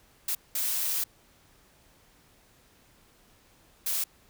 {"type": "noise bursts at uneven times", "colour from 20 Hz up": "blue", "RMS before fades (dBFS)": -29, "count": 3, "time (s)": [[0.28, 0.35], [0.55, 1.04], [3.86, 4.04]], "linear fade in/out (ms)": 5, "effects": ["pink hiss -61 dBFS RMS until 4.29 s"]}